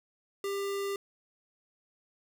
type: tone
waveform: square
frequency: 397.6 Hz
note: G4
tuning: 25 cents sharp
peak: -32 dBFS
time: 0.44-0.96 s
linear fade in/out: 2 ms
effects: none